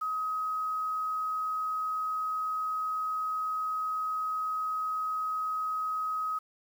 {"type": "tone with quantisation", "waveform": "sine", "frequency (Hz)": 1266, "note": "D#6", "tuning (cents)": 30, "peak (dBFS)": -29, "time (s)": [0.01, 6.39], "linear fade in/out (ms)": 10, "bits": 9, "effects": []}